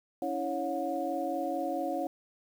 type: tone cluster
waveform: sine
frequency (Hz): 281.8 / 326.3 / 554 / 721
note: C#4 / E4 / C#5 / F#5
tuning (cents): +29 / -18 / -1 / -45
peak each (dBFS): -37 / -36 / -35 / -34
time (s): 0.22-2.07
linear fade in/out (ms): 2
effects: 9-bit